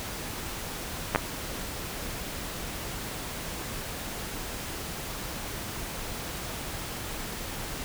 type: clicks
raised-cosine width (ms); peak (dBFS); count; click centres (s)
0.5; -8 / -6; 2; 1.149 / 1.159
effects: pink hiss -36 dBFS RMS until 7.84 s